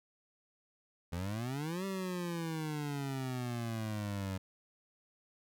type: exponential two-way sweep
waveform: 25% pulse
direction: up then down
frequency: 82.9 to 195.8 to 93.9 Hz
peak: -32 dBFS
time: 1.12-4.38 s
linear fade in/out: 10 ms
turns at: 1.85 s
effects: none